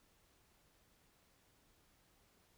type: silence
effects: pink hiss -72 dBFS RMS until 2.57 s